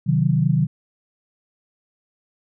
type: chord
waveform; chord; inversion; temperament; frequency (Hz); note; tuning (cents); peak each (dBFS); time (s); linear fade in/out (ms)
sine; C diminished; none; equal; 130.81 / 155.56 / 185; C3 / Eb3 / Gb3; 0 / 0 / 0; -20 / -18 / -22; 0.06-0.67; 20
effects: none